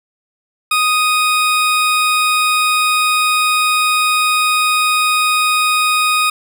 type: tone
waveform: 20% pulse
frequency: 1245 Hz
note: D#6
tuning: 1 cent sharp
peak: -7 dBFS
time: 0.71-6.3 s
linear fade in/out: 5 ms
effects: none